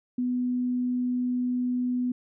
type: tone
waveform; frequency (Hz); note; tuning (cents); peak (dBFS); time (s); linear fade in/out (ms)
sine; 248.4; B3; +10; -24; 0.18-2.12; 5
effects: none